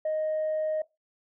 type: tone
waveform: sine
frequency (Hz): 622.3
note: D#5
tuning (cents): 0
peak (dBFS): -24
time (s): 0.05-0.82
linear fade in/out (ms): 5
effects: noise-tail reverb RT60 0.2 s tail -20 dB re dry + tanh soft clip ceiling -23 dBFS